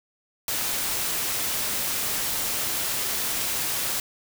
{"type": "noise", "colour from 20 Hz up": "white", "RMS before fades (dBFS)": -27, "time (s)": [0.48, 4], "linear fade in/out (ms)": 2, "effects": []}